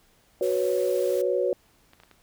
sine chord, F# suspended fourth, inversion none, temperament just, 370 / 493.3 / 555 Hz, F#4 / B4 / C#5, 0 / -2 / +2 cents, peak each -26 dBFS, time 0.41-1.53 s, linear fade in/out 2 ms
white noise, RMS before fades -43 dBFS, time 0.42-1.22 s, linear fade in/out 10 ms
clicks, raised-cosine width 0.3 ms, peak -34 dBFS, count 4, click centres 1.934 / 2.001 / 2.035 / 2.113 s
effects pink hiss -62 dBFS RMS until 2.22 s

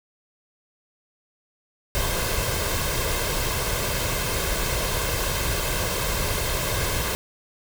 pink noise with comb filter, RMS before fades -25 dBFS, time 1.95-7.15 s, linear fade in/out 0 ms, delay 1.9 ms, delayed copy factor +0.55, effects none

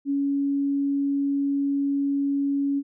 sine tone, 280 Hz, C#4, 18 cents sharp, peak -21 dBFS, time 0.05-2.83 s, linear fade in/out 50 ms, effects none

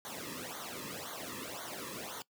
pink noise with flanger, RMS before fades -43 dBFS, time 0.05-2.22 s, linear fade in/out 0 ms, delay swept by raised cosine 0.38 to 1.38 ms, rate 1.9 Hz, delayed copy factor -0.95, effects noise-tail reverb RT60 0.1 s tail -21 dB re dry + high-pass 100 Hz 12 dB/octave

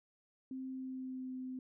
sine tone with pitch glide, 261.6 to 257.1 Hz, C4 to C4, 0 to -30 cents, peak -40 dBFS, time 0.51-1.59 s, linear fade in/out 2 ms, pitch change -30 cents, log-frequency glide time 0.69-1.34 s, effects none

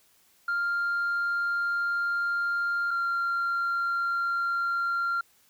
sine tone pair in turn, 1396.9 / 1384 Hz, F6 / F6, 0 / -16 cents, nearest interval unison, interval 16 cents, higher first, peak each -23 dBFS, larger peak neither, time 0.48-2.91 / 2.91-5.21 s, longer first, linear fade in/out 5 ms, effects tanh soft clip ceiling -23 dBFS + white hiss -63 dBFS RMS until 5.49 s

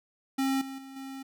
square tone with level steps, 268.7 Hz, C4, 46 cents sharp, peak -26 / -38 / -44 / -39 dBFS, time 0.38-1.23 s, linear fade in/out 10 ms, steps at 0.61 / 0.78 / 0.96 s, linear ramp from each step 5 ms, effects none

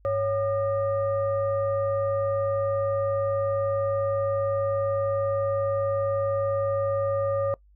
sine tone with frequency modulation, 554.4 Hz, C#5, in tune, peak -22 dBFS, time 0.05-7.54 s, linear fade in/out 0 ms, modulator 656 Hz, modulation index 0.56, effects noise-tail reverb RT60 0.1 s tail -22 dB re dry + added 50 Hz sine -54 dBFS peak until 7.75 s

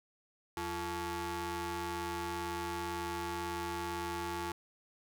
sawtooth ring-modulated tone, 261.6 Hz, C4, in tune, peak -29 dBFS, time 0.57-4.52 s, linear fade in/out 2 ms, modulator 605 Hz, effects none

